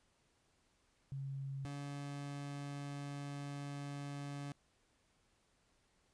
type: tone pair in turn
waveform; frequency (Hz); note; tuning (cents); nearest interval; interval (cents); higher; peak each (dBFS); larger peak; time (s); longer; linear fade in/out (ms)
sine / 30% pulse; 136.6 / 142.36; C#3 / C#3; -25 / +46; minor second; 71; second; -40 / -40; neither; 1.12-1.65 / 1.65-4.52; second; 0
effects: pink hiss -75 dBFS RMS until 6.13 s + resampled to 22050 Hz